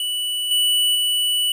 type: tone with level steps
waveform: square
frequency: 2960 Hz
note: F#7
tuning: in tune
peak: -22 / -16 / -18 dBFS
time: 0-1.52 s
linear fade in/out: 2 ms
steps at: 0.51 / 0.95 s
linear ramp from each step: 2 ms
effects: 8-bit